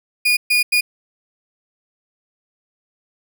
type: tone bursts at uneven times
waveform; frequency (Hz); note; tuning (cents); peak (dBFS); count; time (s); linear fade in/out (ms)
35% pulse; 2446; D#7; -30; -11; 3; 0.25-0.37 / 0.5-0.63 / 0.72-0.81; 10
effects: none